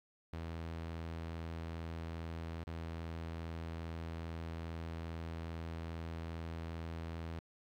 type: tone with dropouts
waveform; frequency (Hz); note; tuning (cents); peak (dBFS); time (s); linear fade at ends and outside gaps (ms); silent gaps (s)
sawtooth; 82.41; E2; 0; -37; 0.33-7.39; 0; 2.638-2.67
effects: low-pass 4000 Hz 12 dB/octave + 12-bit